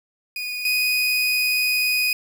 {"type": "tone pair in turn", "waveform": "30% pulse", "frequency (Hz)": [2471, 2491], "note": ["D#7", "D#7"], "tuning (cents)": [-13, 1], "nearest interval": "unison", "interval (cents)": 14, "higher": "second", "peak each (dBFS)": [-24, -16], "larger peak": "second", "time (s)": [[0.36, 0.65], [0.65, 2.13]], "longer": "second", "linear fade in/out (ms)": 2, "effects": []}